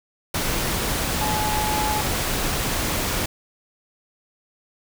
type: tone in noise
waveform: sine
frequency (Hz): 852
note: G#5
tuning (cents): +44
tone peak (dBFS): -24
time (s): 1.21-2.01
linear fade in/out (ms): 5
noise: pink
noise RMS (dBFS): -24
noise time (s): 0.34-3.26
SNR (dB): -3
effects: none